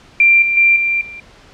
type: tone with level steps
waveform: sine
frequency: 2368 Hz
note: D7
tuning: 14 cents sharp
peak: -6 / -13 / -7 / -13 / -29 dBFS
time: 0.2-1.2 s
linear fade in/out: 2 ms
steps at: 0.42 / 0.57 / 0.76 / 1.01 s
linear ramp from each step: 2 ms
effects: pink hiss -44 dBFS RMS until 1.53 s + low-pass 5000 Hz 12 dB/octave